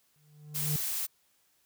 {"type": "tone with exponential growth", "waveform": "triangle", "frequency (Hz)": 150, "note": "D3", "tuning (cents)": 37, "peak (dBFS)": -25, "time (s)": [0.16, 0.76], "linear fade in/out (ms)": 0, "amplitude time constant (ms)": 130}
{"type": "noise", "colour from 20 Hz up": "blue", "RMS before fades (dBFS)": -33, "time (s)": [0.54, 1.07], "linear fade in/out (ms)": 20}
{"effects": ["white hiss -70 dBFS RMS until 1.65 s"]}